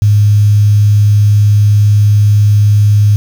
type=tone with quantisation; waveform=sine; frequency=103.83 Hz; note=G#2; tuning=in tune; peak=-4 dBFS; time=0.02-3.16 s; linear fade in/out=0 ms; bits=5; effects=none